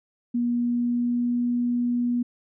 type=tone with pitch glide; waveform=sine; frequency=240 to 242.1 Hz; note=B3 to B3; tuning=-49 to -34 cents; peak=-21 dBFS; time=0.34-2.23 s; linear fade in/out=10 ms; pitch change=+15 cents; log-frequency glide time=0.53-1.45 s; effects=none